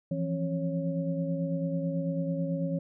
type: tone cluster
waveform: sine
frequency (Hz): 166.9 / 176 / 271.4 / 552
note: E3 / F3 / C#4 / C#5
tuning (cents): +22 / +14 / -36 / -7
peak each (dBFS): -30 / -37 / -35 / -35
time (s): 0.11-2.79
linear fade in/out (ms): 5
effects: none